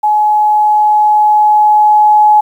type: tone with level ramp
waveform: sine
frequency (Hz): 846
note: G#5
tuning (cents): +32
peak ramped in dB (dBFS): -7 to -3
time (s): 0.03-2.41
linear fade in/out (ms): 10
effects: 7-bit